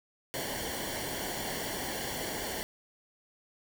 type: noise with comb filter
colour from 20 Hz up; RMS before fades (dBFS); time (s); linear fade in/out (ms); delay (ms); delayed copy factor
pink; -36; 0.34-2.63; 0; 0.79; -0.7
effects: none